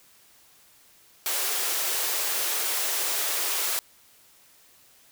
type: high-pass noise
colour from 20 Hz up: white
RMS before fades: -27 dBFS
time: 1.26-3.79 s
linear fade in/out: 0 ms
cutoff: 340 Hz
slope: 48 dB/octave
effects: white hiss -57 dBFS RMS until 5.11 s